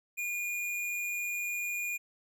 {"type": "tone", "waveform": "square", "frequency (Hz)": 2431, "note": "D#7", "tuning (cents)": -41, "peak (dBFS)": -33, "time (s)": [0.17, 1.98], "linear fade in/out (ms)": 20, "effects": []}